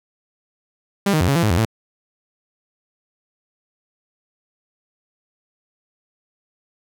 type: tone with pitch steps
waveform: sawtooth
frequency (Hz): 199.4 / 155.2 / 89.2 / 138.7 / 169.5 / 106.7 / 85 / 111.7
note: G3 / D#3 / F2 / C#3 / E3 / G#2 / F2 / A2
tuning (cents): +30 / -4 / +37 / +1 / +49 / +47 / -46 / +27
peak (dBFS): -11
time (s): 1.06-1.652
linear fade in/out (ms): 5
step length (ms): 74
effects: none